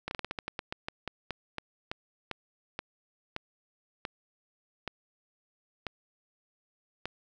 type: slowing click train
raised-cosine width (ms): 0.3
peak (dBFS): -18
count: 22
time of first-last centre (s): 0.08-7.056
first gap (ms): 31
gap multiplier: 1.2
effects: none